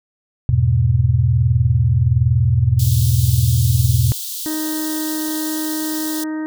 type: chord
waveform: sine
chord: E major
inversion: none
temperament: equal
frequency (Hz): 82.41 / 103.83 / 123.47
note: E2 / G#2 / B2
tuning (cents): 0 / 0 / 0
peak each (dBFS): -18 / -18 / -14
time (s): 0.49-4.12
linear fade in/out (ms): 0
type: high-pass noise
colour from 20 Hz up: white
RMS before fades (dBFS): -27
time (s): 2.79-6.24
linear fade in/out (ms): 5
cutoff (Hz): 3200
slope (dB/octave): 48
type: harmonic tone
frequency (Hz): 311.1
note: D#4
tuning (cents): 0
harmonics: 1 / 2 / 3 / 4 / 5 / 6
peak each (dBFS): -21 / -37 / -37 / -42 / -40 / -38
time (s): 4.46-6.46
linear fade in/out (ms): 0
effects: none